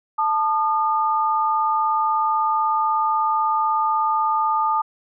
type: tone pair together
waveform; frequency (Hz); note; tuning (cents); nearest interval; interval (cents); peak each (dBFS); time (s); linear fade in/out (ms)
sine; 880 / 1216.2; A5 / D#6; 0 / -40; tritone; 560; -20; 0.18-4.82; 10
effects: none